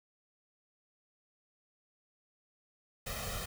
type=noise with comb filter; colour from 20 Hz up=pink; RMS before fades=-39 dBFS; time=3.06-3.46 s; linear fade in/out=10 ms; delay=1.6 ms; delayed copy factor=+1; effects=none

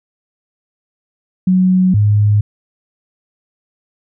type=tone pair in turn; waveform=sine; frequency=185 / 104.19 Hz; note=F#3 / G#2; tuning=0 / +6 cents; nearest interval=minor seventh; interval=994 cents; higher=first; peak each=-8 dBFS; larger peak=neither; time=1.47-1.94 / 1.94-2.41 s; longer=neither; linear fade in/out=5 ms; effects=none

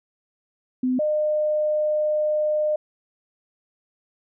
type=tone pair in turn; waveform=sine; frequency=254.4 / 607.3 Hz; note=C4 / D#5; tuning=-48 / -42 cents; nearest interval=octave + minor third; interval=1506 cents; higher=second; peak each=-19 dBFS; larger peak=neither; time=0.83-0.99 / 0.99-2.76 s; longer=second; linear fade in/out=5 ms; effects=none

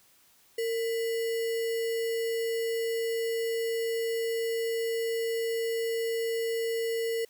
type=tone with sample-and-hold; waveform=sine; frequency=457.1 Hz; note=A#4; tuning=34 cents flat; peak=-27 dBFS; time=0.58-7.25 s; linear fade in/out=5 ms; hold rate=2450 Hz; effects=white hiss -62 dBFS RMS until 7.29 s

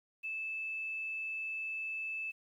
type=tone with quantisation; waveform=sine; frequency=2625 Hz; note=E7; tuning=8 cents flat; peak=-36 dBFS; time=0.23-2.32 s; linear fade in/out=20 ms; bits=11; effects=none

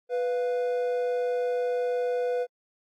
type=tone pair together; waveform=triangle; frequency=494.1 / 700 Hz; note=B4 / F5; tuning=+1 / +4 cents; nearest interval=tritone; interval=603 cents; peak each=-23 / -33 dBFS; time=0.09-2.47 s; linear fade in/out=50 ms; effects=AAC 64 kbps

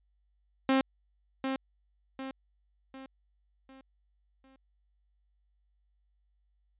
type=tone with echo; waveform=sawtooth; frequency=266.2 Hz; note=C4; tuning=30 cents sharp; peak=-19 dBFS; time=0.69-0.81 s; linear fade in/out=2 ms; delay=750 ms; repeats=5; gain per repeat=-7 dB; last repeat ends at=4.56 s; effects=added 50 Hz sine -69 dBFS peak until 6.79 s + resampled to 8000 Hz

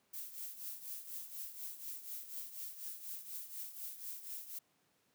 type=noise with tremolo; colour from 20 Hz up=violet; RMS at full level=-43 dBFS; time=0.13-4.59 s; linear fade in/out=10 ms; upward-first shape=triangle; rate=4.1 Hz; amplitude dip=75%; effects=pink hiss -75 dBFS RMS until 5.14 s + high-pass 150 Hz 12 dB/octave

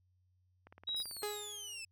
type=click train; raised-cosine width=0.5 ms; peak=-39 dBFS; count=11; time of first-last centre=0.67-1.222 s; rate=18.1 Hz
type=tone; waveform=sine; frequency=3848 Hz; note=B7; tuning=46 cents flat; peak=-35 dBFS; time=0.87-1.03 s; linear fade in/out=10 ms
type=exponential sweep; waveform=20% pulse; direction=down; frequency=5140 to 2587 Hz; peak=-38 dBFS; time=0.96-1.85 s; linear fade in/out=5 ms
type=tone with exponential decay; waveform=sawtooth; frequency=416.6 Hz; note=G#4; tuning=5 cents sharp; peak=-31 dBFS; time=1.23-1.83 s; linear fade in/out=1 ms; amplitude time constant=130 ms
effects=added 91 Hz sine -70 dBFS peak until 1.91 s

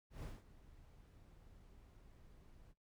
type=noise with ADSR envelope; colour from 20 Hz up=brown; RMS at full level=-45 dBFS; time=0.1-2.74 s; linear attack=130 ms; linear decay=190 ms; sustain=-17 dB; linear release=37 ms; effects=noise-tail reverb RT60 0.2 s tail -19 dB re dry

